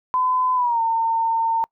sine tone with pitch glide, 1014 to 908.6 Hz, B5 to A#5, +45 to -45 cents, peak -17 dBFS, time 0.14-1.64 s, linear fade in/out 0 ms, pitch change -190 cents, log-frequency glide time 0.55-0.81 s, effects noise-tail reverb RT60 0.1 s tail -26 dB re dry

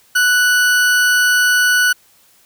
40% pulse tone, 1480 Hz, F#6, in tune, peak -10 dBFS, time 0.15-1.93 s, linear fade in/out 10 ms, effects white hiss -52 dBFS RMS until 2.45 s

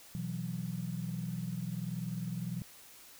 sine chord, B suspended fourth, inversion none, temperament equal, 123.47 / 164.81 / 185 Hz, B2 / E3 / F#3, 0 / 0 / 0 cents, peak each -40 / -38 / -39 dBFS, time 0.15-2.62 s, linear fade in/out 0 ms, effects tanh soft clip ceiling -25 dBFS + white hiss -55 dBFS RMS until 3.19 s

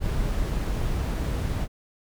brown noise, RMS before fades -26 dBFS, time 0-1.68 s, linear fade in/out 50 ms, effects none

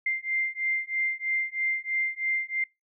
sine beating tone pair, 2093 / 2096.1 Hz, C7 / C7, 0 / +3 cents, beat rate 3.1 Hz, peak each -29 dBFS, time 0.06-2.64 s, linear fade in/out 5 ms, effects noise-tail reverb RT60 0.2 s tail -23 dB re dry

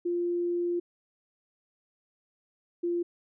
sine tone pair in turn, 348.4 / 346.2 Hz, F4 / F4, -4 / -15 cents, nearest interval unison, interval 11 cents, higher first, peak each -26 dBFS, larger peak neither, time 0.05-0.8 / 2.83-3.03 s, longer first, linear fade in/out 10 ms, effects none

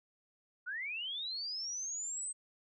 sine linear sweep, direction up, 1400 to 8320 Hz, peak -37 dBFS, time 0.66-2.33 s, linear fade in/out 20 ms, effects none

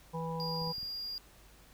harmonic tone, 164 Hz, E3, 9 cents flat, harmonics 1 / 3 / 5 / 6, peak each -37 / -40 / -45 / -41 dBFS, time 0.13-0.73 s, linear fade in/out 20 ms
triangle tone, 4817 Hz, D8, 43 cents sharp, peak -36 dBFS, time 0.4-1.18 s, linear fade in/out 0 ms
clicks, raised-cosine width 5 ms, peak -39 dBFS, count 4, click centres 0.619 / 0.675 / 0.782 / 0.83 s
effects added 50 Hz sine -61 dBFS peak until 1.73 s + pink hiss -60 dBFS RMS until 1.73 s

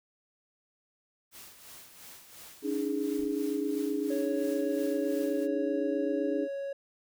white noise with tremolo, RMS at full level -48 dBFS, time 1.31-5.48 s, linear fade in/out 50 ms, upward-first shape sine, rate 2.9 Hz, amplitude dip 55%
sine chord, C# suspended second, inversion none, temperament equal with one note detuned, 283.3 / 311.1 / 415.3 Hz, C#4 / D#4 / G#4, +38 / 0 / 0 cents, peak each -32 / -33 / -33 dBFS, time 2.62-6.48 s, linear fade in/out 50 ms
brown noise with exponential decay, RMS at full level -45 dBFS, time 3.19-3.43 s, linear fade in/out 5 ms, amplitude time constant 51 ms
triangle tone, 554.4 Hz, C#5, in tune, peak -31 dBFS, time 4.1-6.73 s, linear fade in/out 5 ms
effects none

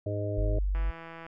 harmonic tone, 103 Hz, G#2, 14 cents flat, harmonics 1 / 3 / 4 / 5 / 6, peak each -31 / -38 / -38 / -41 / -35 dBFS, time 0.06-0.59 s, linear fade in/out 5 ms
sine tone, 48 Hz, G1, 36 cents flat, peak -25 dBFS, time 0.37-0.91 s, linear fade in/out 10 ms
click train, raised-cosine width 0.5 ms, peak -29 dBFS, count 86, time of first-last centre 0.75-1.265 s, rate 165 Hz
effects none

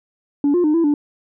sine tone with pitch steps, 286.3 / 353.5 / 303.3 / 333.6 / 292.6 Hz, D4 / F4 / D#4 / E4 / D4, -44 / +21 / -44 / +21 / -6 cents, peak -11 dBFS, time 0.44-0.94 s, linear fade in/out 2 ms, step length 100 ms, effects tanh soft clip ceiling -11 dBFS

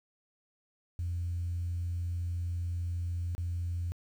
sine tone with dropouts, 86.8 Hz, F2, 10 cents flat, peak -30 dBFS, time 0.99-3.92 s, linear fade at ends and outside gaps 0 ms, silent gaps 3.35-3.38 s, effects tanh soft clip ceiling -27 dBFS + 10-bit

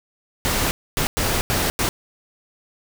pink noise bursts at uneven times, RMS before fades -21 dBFS, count 5, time 0.45-0.71 / 0.97-1.07 / 1.17-1.41 / 1.5-1.7 / 1.79-1.89 s, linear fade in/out 0 ms, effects none

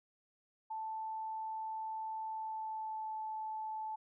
sine tone with pitch glide, 880 to 871.4 Hz, A5 to A5, 0 to -17 cents, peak -38 dBFS, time 0.7-3.96 s, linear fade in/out 10 ms, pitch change -17 cents, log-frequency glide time 2.26-3.17 s, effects none

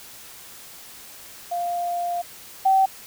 sine tone pair in turn, 698.5 / 769.9 Hz, F5 / G5, 0 / -31 cents, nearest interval major second, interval 169 cents, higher second, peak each -23 / -14 dBFS, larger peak second, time 1.51-2.22 / 2.65-2.86 s, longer first, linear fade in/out 10 ms, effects white hiss -43 dBFS RMS until 3.06 s

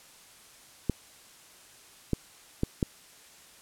clicks, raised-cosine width 3 ms, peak -12 dBFS, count 4, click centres 0.897 / 2.133 / 2.634 / 2.828 s, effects white hiss -54 dBFS RMS until 3.61 s + low-pass 11000 Hz 12 dB/octave

